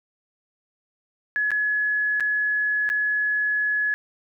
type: tone with dropouts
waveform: sine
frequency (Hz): 1696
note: G#6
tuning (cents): +36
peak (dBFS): -20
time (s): 1.36-3.94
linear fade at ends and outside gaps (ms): 0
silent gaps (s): 1.506-1.516 / 2.199-2.206 / 2.891-2.9
effects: none